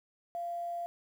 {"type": "tone with quantisation", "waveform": "sine", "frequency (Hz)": 691, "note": "F5", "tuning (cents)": -19, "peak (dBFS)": -34, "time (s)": [0.35, 0.86], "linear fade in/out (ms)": 0, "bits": 10, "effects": []}